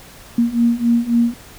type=beating tone pair; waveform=sine; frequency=233.1 / 236.8 Hz; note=A#3 / A#3; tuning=0 / +27 cents; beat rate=3.7 Hz; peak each=-17 / -15 dBFS; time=0.38-1.34 s; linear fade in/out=5 ms; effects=pink hiss -41 dBFS RMS until 1.58 s